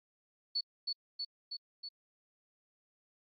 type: tone with echo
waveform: sine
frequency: 4435 Hz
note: C#8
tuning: in tune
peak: -29 dBFS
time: 0.55-0.61 s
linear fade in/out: 10 ms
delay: 320 ms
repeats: 4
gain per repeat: -3 dB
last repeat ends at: 1.89 s
effects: tanh soft clip ceiling -28 dBFS + AAC 32 kbps